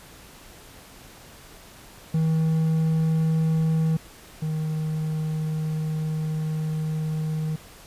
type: tone pair in turn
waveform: triangle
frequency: 160 / 156.26 Hz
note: D#3 / D#3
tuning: +49 / +8 cents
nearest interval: unison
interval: 41 cents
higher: first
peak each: -17 / -22 dBFS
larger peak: first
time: 2.14-3.97 / 4.42-7.56 s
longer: second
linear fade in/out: 5 ms
effects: pink hiss -47 dBFS RMS until 7.86 s + resampled to 32000 Hz